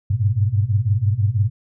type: tone cluster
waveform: sine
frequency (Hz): 97.3 / 103.4 / 121.7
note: G2 / G#2 / B2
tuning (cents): -12 / -7 / -25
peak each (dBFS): -21 / -18 / -22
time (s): 0.1-1.5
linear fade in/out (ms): 10
effects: none